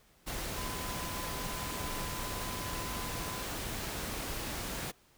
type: tone in noise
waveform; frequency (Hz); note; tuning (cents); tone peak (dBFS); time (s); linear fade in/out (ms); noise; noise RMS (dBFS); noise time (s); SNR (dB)
sine; 1012; B5; +42; -44; 0.56-3.43; 20; pink; -38; 0.26-4.92; -9
effects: pink hiss -65 dBFS RMS until 5.17 s